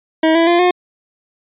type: tone with pitch steps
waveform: 25% pulse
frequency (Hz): 319.3 / 332.1 / 345.4 / 359.2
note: D#4 / E4 / F4 / F4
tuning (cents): +45 / +13 / -19 / +49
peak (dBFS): -6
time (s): 0.23-0.71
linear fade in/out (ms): 5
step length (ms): 120
effects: resampled to 8000 Hz